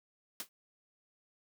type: noise with exponential decay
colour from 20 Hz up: white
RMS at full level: -35 dBFS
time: 0.4-0.49 s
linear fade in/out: 1 ms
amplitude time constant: 18 ms
effects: high-pass 150 Hz 12 dB/octave